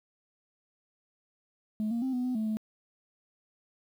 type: tone with pitch steps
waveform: sine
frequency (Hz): 215 / 233.8 / 262 / 248.6 / 252.3 / 218.5 / 217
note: A3 / A#3 / C4 / B3 / B3 / A3 / A3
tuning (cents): -40 / +5 / +2 / +12 / +37 / -12 / -24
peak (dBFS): -26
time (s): 1.8-2.57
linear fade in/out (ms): 0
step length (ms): 110
effects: tanh soft clip ceiling -26 dBFS + 10-bit